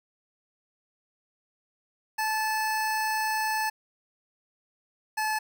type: tone pair in turn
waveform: 25% pulse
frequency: 870 / 864 Hz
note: A5 / A5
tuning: -20 / -32 cents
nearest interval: unison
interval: 12 cents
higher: first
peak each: -22 dBFS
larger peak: neither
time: 2.18-3.7 / 5.17-5.39 s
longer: first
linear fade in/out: 10 ms
effects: 10-bit